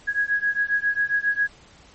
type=beating tone pair; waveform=sine; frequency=1655 / 1662.4 Hz; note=G#6 / G#6; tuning=-6 / +1 cents; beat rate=7.4 Hz; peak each=-23 dBFS; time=0.07-1.48 s; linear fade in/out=20 ms; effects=pink hiss -51 dBFS RMS until 1.94 s + MP3 32 kbps